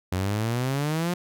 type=exponential sweep; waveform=sawtooth; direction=up; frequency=89.6 to 180.3 Hz; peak=-20 dBFS; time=0.12-1.14 s; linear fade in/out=5 ms; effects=none